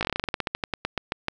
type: slowing click train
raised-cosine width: 0.3 ms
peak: -9 dBFS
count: 20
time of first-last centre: 0.01-1.283 s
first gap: 18 ms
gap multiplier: 1.13
effects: none